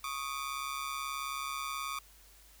sawtooth ring-modulated tone, 1174.7 Hz, D6, in tune, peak -29 dBFS, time 0.04-1.99 s, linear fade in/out 2 ms, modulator 69.3 Hz, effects added 50 Hz sine -60 dBFS peak until 2.6 s + white hiss -60 dBFS RMS until 2.6 s

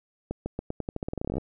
accelerating click train, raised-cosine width 2 ms, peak -17 dBFS, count 20, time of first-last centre 0.31-1.382 s, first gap 150 ms, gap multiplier 0.87, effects none

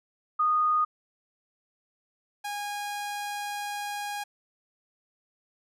sine / sawtooth tone pair in turn, 1234 / 820.5 Hz, D#6 / G#5, -15 / -21 cents, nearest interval perfect fifth, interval 706 cents, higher first, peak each -21 / -28 dBFS, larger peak first, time 0.39-0.85 / 2.44-4.24 s, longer second, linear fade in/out 10 ms, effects resampled to 32000 Hz

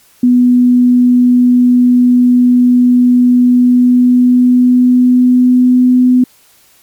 sine tone with pitch glide, 246.9 to 251.2 Hz, B3 to B3, 0 to +30 cents, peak -4 dBFS, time 0.23-6.24 s, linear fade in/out 5 ms, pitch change +30 cents, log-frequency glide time 3.45-6.1 s, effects white hiss -47 dBFS RMS until 6.82 s + MP3 96 kbps

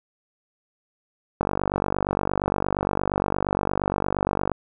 click train, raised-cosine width 1 ms, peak -8 dBFS, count 152, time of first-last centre 1.41-4.517 s, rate 48.6 Hz, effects none

